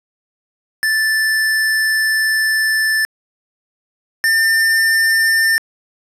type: tone pair in turn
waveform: square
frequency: 1759 / 1797 Hz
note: A6 / A6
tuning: -1 / +36 cents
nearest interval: unison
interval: 37 cents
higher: second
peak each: -14 / -12 dBFS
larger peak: second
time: 0.83-3.05 / 4.24-5.58 s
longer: first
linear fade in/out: 0 ms
effects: resampled to 32000 Hz + 8-bit